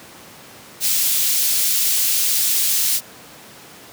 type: high-pass noise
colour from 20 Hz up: white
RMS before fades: -18 dBFS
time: 0.8-3.01 s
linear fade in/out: 50 ms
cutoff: 3300 Hz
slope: 12 dB/octave
effects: pink hiss -41 dBFS RMS until 3.92 s + high-pass 150 Hz 12 dB/octave